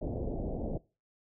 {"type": "low-pass noise", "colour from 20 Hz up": "pink", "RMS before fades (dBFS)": -35, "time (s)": [0.01, 0.78], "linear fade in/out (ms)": 10, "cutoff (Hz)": 680, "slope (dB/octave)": 48, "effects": ["noise-tail reverb RT60 0.3 s tail -21 dB re dry"]}